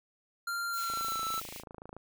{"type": "tone with pitch glide", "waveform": "square", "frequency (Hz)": [1389, 1323.2], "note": ["F6", "E6"], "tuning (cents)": [-10, 6], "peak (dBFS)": -33, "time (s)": [0.47, 1.4], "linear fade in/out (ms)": 5, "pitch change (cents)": -84, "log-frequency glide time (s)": [0.68, 1.23]}
{"type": "noise with tremolo", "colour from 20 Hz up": "violet", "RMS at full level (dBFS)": -42, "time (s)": [0.72, 1.59], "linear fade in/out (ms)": 20, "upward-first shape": "sine", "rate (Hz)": 3.5, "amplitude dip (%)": 80}
{"type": "high-pass noise", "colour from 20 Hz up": "pink", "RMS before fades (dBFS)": -47, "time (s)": [0.76, 1.64], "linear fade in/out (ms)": 50, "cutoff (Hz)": 2000, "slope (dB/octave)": 48}
{"type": "click train", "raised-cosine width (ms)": 1, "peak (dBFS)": -31, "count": 30, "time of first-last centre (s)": [0.9, 1.966], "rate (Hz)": 27.2}
{"effects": []}